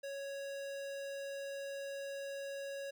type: tone with notch filter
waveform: square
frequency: 554.4 Hz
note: C#5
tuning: in tune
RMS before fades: -43 dBFS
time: 0.03-2.91 s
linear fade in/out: 10 ms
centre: 12000 Hz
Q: 1.8
effects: none